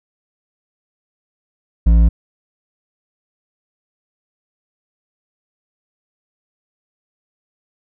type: tone with hard clipping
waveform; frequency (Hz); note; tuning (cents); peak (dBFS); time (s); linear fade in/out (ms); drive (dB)
triangle; 56.3; A1; +40; -9; 1.86-2.09; 10; 11
effects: none